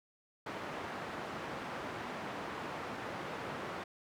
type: band-pass noise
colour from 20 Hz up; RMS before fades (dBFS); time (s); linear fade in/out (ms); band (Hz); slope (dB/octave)
white; -42; 0.46-3.84; 5; 110 to 1300; 12
effects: none